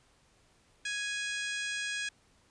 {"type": "harmonic tone with a mistuned harmonic", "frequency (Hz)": 830.6, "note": "G#5", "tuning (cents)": 0, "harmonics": [2, 3, 4, 5, 6, 7, 8, 9, 10], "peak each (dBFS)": [-36, -39, -41, -47, -46, -50, -46, -51, -47], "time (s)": [0.85, 2.09], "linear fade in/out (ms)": 5, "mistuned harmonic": 5, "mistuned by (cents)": -24, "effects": ["pink hiss -66 dBFS RMS until 2.5 s", "resampled to 22050 Hz"]}